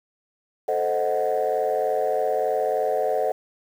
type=chord; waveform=sine; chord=A diminished seventh; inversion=none; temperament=equal; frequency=440 / 523.3 / 622.3 / 740 Hz; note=A4 / C5 / Eb5 / Gb5; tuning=0 / 0 / 0 / 0 cents; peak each=-25 dBFS; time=0.68-3.32 s; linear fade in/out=5 ms; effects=tanh soft clip ceiling -14 dBFS + 8-bit